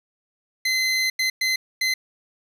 25% pulse tone bursts at uneven times, 2053 Hz, C7, 33 cents flat, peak -16 dBFS, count 4, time 0.65-1.1 / 1.19-1.3 / 1.41-1.56 / 1.81-1.94 s, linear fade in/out 5 ms, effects low-pass 12000 Hz 12 dB/octave + 8-bit

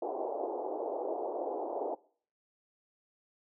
pink band-pass noise, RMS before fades -36 dBFS, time 0.02-1.95 s, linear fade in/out 5 ms, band 340 to 840 Hz, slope 48 dB/octave, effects noise-tail reverb RT60 0.5 s tail -22 dB re dry

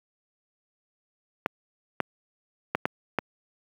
clicks, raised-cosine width 0.5 ms, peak -8 dBFS, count 5, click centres 1.461 / 2.003 / 2.75 / 2.855 / 3.187 s, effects high-pass 150 Hz 12 dB/octave + 8-bit

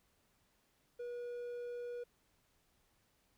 triangle tone, 483.1 Hz, B4, 38 cents flat, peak -39 dBFS, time 0.99-2.04 s, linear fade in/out 10 ms, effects pink hiss -75 dBFS RMS until 3.37 s

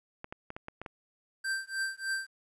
clicks, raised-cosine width 0.5 ms, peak -25 dBFS, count 7, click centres 0.244 / 0.325 / 0.504 / 0.565 / 0.684 / 0.816 / 0.862 s
square tone with tremolo, 1568 Hz, G6, in tune, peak -29 dBFS, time 1.44-2.27 s, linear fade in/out 10 ms, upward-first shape triangle, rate 3.3 Hz, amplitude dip 100%
effects resampled to 24000 Hz + 11-bit

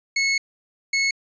sawtooth tone pair in turn, 2191 / 2191 Hz, C#7 / C#7, -21 / -21 cents, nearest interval unison, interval 0 cents, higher neither, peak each -15 dBFS, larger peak neither, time 0.16-0.38 / 0.93-1.11 s, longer first, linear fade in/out 5 ms, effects resampled to 16000 Hz

